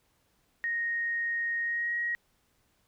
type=tone with pitch glide; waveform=sine; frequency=1864.7 to 1892.9 Hz; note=A#6 to A#6; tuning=0 to +26 cents; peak=-28 dBFS; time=0.64-2.15 s; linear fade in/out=0 ms; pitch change=+26 cents; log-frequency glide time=1.62-1.94 s; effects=pink hiss -71 dBFS RMS until 2.87 s